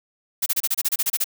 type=noise bursts; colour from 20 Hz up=blue; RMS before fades=-21 dBFS; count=12; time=0.42-1.243 s; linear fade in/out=10 ms; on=42 ms; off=29 ms; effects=none